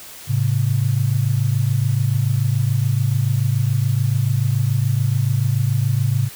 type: tone pair together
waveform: sine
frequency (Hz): 108 / 134.98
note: A2 / C#3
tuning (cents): -32 / -46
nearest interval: major third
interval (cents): 386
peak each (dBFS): -18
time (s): 0.27-6.3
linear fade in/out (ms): 50
effects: white hiss -38 dBFS RMS until 6.35 s